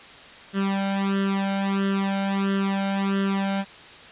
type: tone with flanger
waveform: sawtooth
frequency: 196 Hz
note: G3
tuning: in tune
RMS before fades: -24 dBFS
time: 0.53-3.65 s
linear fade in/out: 50 ms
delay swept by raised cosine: 0.63 to 1.35 ms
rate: 1.5 Hz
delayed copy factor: +0.9
effects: white hiss -44 dBFS RMS until 4.11 s + resampled to 8000 Hz